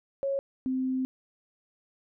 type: tone pair in turn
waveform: sine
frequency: 550 / 259.6 Hz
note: C#5 / C4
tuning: -14 / -13 cents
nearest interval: octave + minor second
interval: 1299 cents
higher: first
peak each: -26 dBFS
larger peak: neither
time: 0.23-0.39 / 0.66-1.05 s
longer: second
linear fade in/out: 0 ms
effects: none